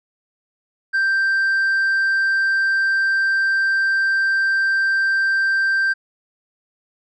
triangle tone with tanh clipping, 1570 Hz, G6, 2 cents sharp, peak -16 dBFS, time 0.93-5.94 s, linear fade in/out 20 ms, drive 7 dB, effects none

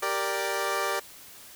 15% pulse chord, G minor, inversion none, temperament equal, 392 / 466.2 / 587.3 Hz, G4 / Bb4 / D5, 0 / 0 / 0 cents, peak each -25 / -26 / -24 dBFS, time 0.02-1 s, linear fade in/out 10 ms, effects white hiss -48 dBFS RMS until 1.55 s

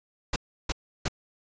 pink noise bursts, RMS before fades -27 dBFS, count 3, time 0.33-1.083 s, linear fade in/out 5 ms, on 31 ms, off 330 ms, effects resampled to 16000 Hz

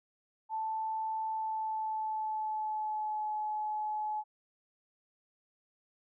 sine tone with pitch glide, 880 to 853 Hz, A5 to G#5, 0 to +46 cents, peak -32 dBFS, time 0.49-4.24 s, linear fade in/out 50 ms, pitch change -54 cents, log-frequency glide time 1.28-3.29 s, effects none

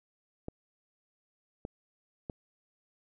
clicks, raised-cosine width 2 ms, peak -24 dBFS, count 3, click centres 0.484 / 1.651 / 2.298 s, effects none

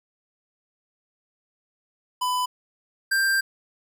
square tone pair in turn, 999 / 1581.7 Hz, B5 / G6, +20 / +15 cents, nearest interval minor sixth, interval 795 cents, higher second, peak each -23 / -20 dBFS, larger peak second, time 2.21-2.46 / 3.11-3.41 s, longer second, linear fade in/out 10 ms, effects none

